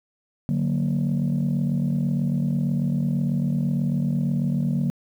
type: chord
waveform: sine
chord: D augmented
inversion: none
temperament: equal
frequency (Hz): 146.83 / 185 / 233.1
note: D3 / F#3 / A#3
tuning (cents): 0 / 0 / 0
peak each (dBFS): -22 / -24 / -24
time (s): 0.49-4.9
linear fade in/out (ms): 0
effects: tanh soft clip ceiling -16 dBFS + 9-bit